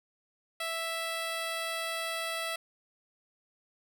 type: tone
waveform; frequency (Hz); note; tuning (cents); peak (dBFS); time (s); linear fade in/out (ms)
10% pulse; 659.3; E5; 0; -24; 0.6-2.56; 5
effects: none